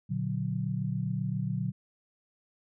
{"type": "chord", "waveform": "sine", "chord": "Bb augmented", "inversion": "none", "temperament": "equal with one note detuned", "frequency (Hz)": [119.33, 146.83, 185], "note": ["Bb2", "D3", "F#3"], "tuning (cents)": [41, 0, 0], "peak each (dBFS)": -33, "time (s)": [0.09, 1.72], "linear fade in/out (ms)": 20, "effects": []}